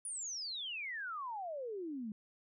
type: exponential sweep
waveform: sine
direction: down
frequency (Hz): 9956 to 203.8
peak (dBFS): -39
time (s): 0.05-2.12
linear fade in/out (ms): 2
effects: none